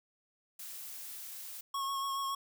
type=noise; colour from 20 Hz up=blue; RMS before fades=-45 dBFS; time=0.59-1.61 s; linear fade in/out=5 ms
type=tone with vibrato; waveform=square; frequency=1095 Hz; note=C#6; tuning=22 cents flat; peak=-34 dBFS; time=1.74-2.35 s; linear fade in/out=5 ms; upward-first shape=sine; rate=7.1 Hz; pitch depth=20 cents each way
effects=none